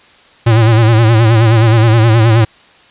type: tone with vibrato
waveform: square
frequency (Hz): 113.1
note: A2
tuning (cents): +48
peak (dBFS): -6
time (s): 0.46-2.45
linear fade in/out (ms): 10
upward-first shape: sine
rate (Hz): 9.5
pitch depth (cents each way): 80
effects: white hiss -44 dBFS RMS until 2.9 s + resampled to 8000 Hz